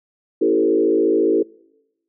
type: tone with frequency modulation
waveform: sine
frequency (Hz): 387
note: G4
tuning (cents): -22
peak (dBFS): -13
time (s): 0.41-1.43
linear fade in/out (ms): 10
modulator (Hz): 54.5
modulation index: 1.5
effects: noise-tail reverb RT60 1.0 s tail -25 dB re dry